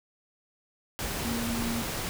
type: tone in noise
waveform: sine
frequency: 233 Hz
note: A#3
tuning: 1 cent flat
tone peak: -30 dBFS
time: 1.25-1.82 s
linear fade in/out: 0 ms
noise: pink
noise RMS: -33 dBFS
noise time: 0.99-2.09 s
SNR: 0 dB
effects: none